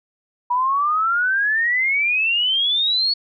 sine exponential sweep, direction up, 963 to 4435 Hz, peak -16 dBFS, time 0.5-3.14 s, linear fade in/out 10 ms, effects none

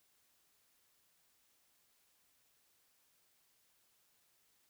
silence, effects white hiss -74 dBFS RMS until 4.69 s

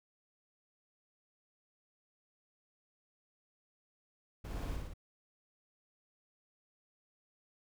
brown noise with echo, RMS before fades -41 dBFS, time 4.44-4.77 s, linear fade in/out 10 ms, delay 56 ms, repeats 3, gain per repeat -2 dB, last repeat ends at 4.938 s, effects none

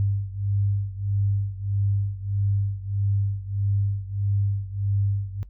sine beating tone pair, 99.3 / 100.9 Hz, G2 / G#2, +23 / -49 cents, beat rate 1.6 Hz, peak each -24 / -27 dBFS, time 0-5.43 s, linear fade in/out 0 ms, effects noise-tail reverb RT60 0.1 s tail -18 dB re dry + added 50 Hz sine -42 dBFS peak until 5.49 s

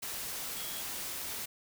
sine tone in noise, 3307 Hz, G#7, 8 cents flat, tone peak -47 dBFS, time 0.56-0.82 s, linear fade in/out 10 ms, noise white, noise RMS -39 dBFS, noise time 0.02-1.46 s, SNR -11 dB, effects none

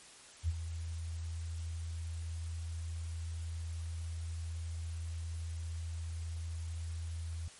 sine tone with ADSR envelope, 82.41 Hz, E2, in tune, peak -27 dBFS, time 0.43-7.48 s, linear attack 52 ms, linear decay 39 ms, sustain -10 dB, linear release 3 ms, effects white hiss -55 dBFS RMS until 7.59 s + MP3 48 kbps

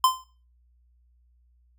square tone with exponential decay, 1033 Hz, C6, 22 cents flat, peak -14 dBFS, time 0.04-0.24 s, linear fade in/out 2 ms, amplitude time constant 42 ms, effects noise-tail reverb RT60 0.4 s tail -18 dB re dry + added 60 Hz sine -59 dBFS peak until 1.78 s

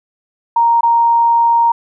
sine tone with dropouts, 932.3 Hz, A#5, in tune, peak -8 dBFS, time 0.56-1.72 s, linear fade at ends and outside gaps 5 ms, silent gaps 0.809-0.831 s, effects none

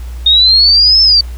sine exponential two-way sweep, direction up then down, 3676 to 5310 to 4548 Hz, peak -4 dBFS, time 0.26-1.21 s, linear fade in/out 5 ms, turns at 1.02 s, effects added 60 Hz sine -21 dBFS peak until 1.37 s + pink hiss -40 dBFS RMS until 1.37 s

